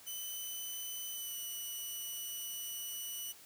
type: tone with pitch glide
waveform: 5% pulse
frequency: 3011 to 2956 Hz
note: F#7 to F#7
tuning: +30 to -2 cents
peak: -32 dBFS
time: 0.06-3.33 s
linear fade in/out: 20 ms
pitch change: -32 cents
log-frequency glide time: 1.14-1.37 s
effects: white hiss -57 dBFS RMS until 3.45 s